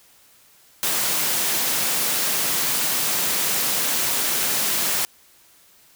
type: high-pass noise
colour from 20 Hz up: white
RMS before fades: -22 dBFS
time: 0.83-5.05 s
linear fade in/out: 0 ms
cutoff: 120 Hz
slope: 48 dB/octave
effects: white hiss -54 dBFS RMS until 5.95 s